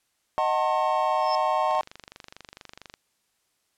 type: chord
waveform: triangle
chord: D# diminished seventh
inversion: none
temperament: just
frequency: 622.3 / 746.7 / 896 / 1075.3 Hz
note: D#5 / F#5 / A5 / C6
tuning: 0 / +16 / +31 / +47 cents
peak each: -25 dBFS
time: 0.38-1.81 s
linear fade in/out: 0 ms
type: tone with exponential growth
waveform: sine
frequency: 5274 Hz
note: E8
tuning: in tune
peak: -27 dBFS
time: 1.1-1.35 s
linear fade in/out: 0 ms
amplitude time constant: 54 ms
type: click train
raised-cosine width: 0.2 ms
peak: -24 dBFS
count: 31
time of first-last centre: 1.71-2.94 s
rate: 24.4 Hz
effects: white hiss -72 dBFS RMS until 3.77 s + low-pass 11000 Hz 12 dB/octave